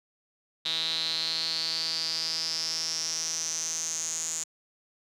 sawtooth tone with band-pass filter sweep, 162.1 Hz, E3, 29 cents flat, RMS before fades -31 dBFS, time 0.65-4.44 s, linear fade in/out 10 ms, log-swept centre 3800 to 7000 Hz, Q 9.6, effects none

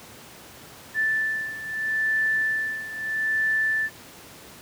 sine beating tone pair, 1760 / 1760.77 Hz, A6 / A6, 0 / +1 cents, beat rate 0.77 Hz, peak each -28 / -24 dBFS, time 0.94-3.9 s, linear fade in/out 50 ms, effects pink hiss -45 dBFS RMS until 4.61 s + high-pass 100 Hz 12 dB/octave

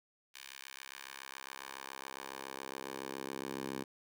10% pulse tone with high-pass filter sweep, 67.2 Hz, C2, 47 cents sharp, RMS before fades -45 dBFS, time 0.34-3.84 s, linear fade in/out 10 ms, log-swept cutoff 2400 to 250 Hz, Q 0.95, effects none

